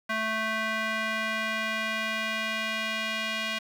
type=tone with band-pass filter sweep; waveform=square; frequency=220 Hz; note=A3; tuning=in tune; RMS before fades=-30 dBFS; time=0.09-3.59 s; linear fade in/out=10 ms; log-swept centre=1700 to 2700 Hz; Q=1.6; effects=8-bit